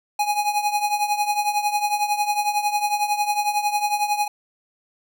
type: tone with tremolo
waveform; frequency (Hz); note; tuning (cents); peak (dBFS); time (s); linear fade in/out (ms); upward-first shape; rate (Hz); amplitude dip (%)
square; 830.6; G#5; 0; -17; 0.19-4.28; 5; triangle; 11; 80
effects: none